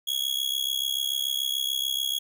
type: tone with amplitude modulation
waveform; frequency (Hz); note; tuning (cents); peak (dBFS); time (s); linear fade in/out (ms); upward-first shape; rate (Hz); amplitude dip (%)
40% pulse; 3322; G#7; 0; -21; 0.07-2.19; 10; sine; 66.9; 90
effects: none